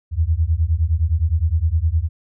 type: beating tone pair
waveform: sine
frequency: 76.4 / 86.1 Hz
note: D#2 / F2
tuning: -31 / -24 cents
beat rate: 9.7 Hz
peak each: -18 dBFS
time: 0.11-2.09 s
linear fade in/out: 50 ms
effects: none